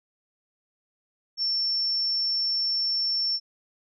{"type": "tone", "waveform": "sine", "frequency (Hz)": 5420, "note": "E8", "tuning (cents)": 47, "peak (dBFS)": -23, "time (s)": [1.37, 3.4], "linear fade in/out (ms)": 50, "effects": []}